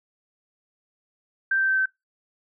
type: tone with pitch steps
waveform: sine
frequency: 1568 / 1559 / 1550 / 1541.1 Hz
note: G6 / G6 / G6 / G6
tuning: 0 / -10 / -20 / -30 cents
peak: -19 dBFS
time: 1.51-1.858 s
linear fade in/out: 5 ms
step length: 87 ms
effects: noise-tail reverb RT60 0.2 s tail -25 dB re dry